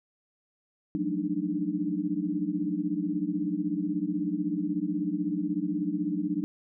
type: tone cluster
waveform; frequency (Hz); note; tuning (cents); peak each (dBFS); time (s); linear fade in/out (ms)
sine; 173.7 / 187.3 / 218.5 / 291.2 / 307.4; F3 / F#3 / A3 / D4 / D#4; -9 / +21 / -12 / -15 / -21; -37 / -34 / -38 / -31 / -31; 0.95-6.44; 0
effects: none